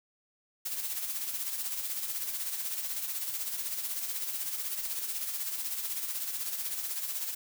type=noise with tremolo; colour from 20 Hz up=blue; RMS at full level=-33 dBFS; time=0.65-7.35 s; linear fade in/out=10 ms; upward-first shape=sine; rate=16 Hz; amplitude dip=50%; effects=none